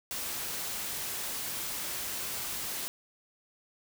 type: noise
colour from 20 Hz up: white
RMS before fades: -36 dBFS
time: 0.11-2.88 s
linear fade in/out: 0 ms
effects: none